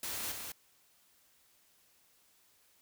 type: noise with echo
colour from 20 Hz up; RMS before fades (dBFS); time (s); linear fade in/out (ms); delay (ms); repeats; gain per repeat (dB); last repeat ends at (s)
white; -39; 0.03-0.32; 2; 200; 1; -4; 0.52
effects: white hiss -68 dBFS RMS until 2.81 s